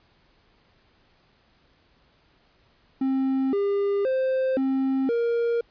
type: tone with pitch steps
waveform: triangle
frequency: 266 / 401.7 / 523 / 266.5 / 468.8 Hz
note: C4 / G4 / C5 / C4 / A#4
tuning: +29 / +42 / -1 / +32 / +10 cents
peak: -19 dBFS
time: 3.01-5.61 s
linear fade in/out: 5 ms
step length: 520 ms
effects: pink hiss -62 dBFS RMS until 5.7 s + resampled to 11025 Hz